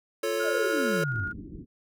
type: chord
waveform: square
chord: F augmented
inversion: none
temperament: equal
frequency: 349.2 / 440 / 554.4 Hz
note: F4 / A4 / C#5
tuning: 0 / 0 / 0 cents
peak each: -34 / -30 / -31 dBFS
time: 0.23-1.04 s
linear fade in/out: 5 ms
type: tone with tremolo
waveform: sine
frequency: 1427 Hz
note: F6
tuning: 37 cents sharp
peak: -29 dBFS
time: 0.39-1.33 s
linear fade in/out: 20 ms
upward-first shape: square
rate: 13 Hz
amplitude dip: 25%
type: exponential sweep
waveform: sine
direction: down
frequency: 688 to 87.31 Hz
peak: -28 dBFS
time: 0.43-1.27 s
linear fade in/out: 50 ms
type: low-pass noise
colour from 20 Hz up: white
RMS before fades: -41 dBFS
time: 1.1-1.66 s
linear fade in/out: 50 ms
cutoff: 340 Hz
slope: 48 dB/octave
effects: none